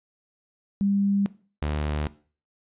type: tone pair in turn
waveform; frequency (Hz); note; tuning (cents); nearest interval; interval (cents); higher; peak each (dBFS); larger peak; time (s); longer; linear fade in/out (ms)
sine / sawtooth; 199.5 / 74.73; G3 / D2; +31 / +31; octave + perfect fourth; 1700; first; -20 / -21; first; 0.81-1.26 / 1.62-2.07; neither; 0
effects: noise-tail reverb RT60 0.4 s tail -18 dB re dry + resampled to 8000 Hz